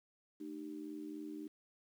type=tone with amplitude modulation; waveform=sine; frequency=303.9 Hz; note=D#4; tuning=41 cents flat; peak=-39 dBFS; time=0.4-1.48 s; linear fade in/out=10 ms; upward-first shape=sine; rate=83.6 Hz; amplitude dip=85%; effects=11-bit